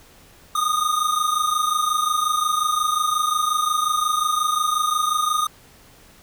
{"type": "tone pair together", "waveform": "square", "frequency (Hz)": [1218.9, 1244.5], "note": ["D#6", "D#6"], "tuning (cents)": [-36, 0], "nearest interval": "unison", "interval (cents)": 36, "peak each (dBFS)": [-22, -23], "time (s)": [0.55, 5.47], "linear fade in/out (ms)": 5, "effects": ["pink hiss -50 dBFS RMS until 6.22 s"]}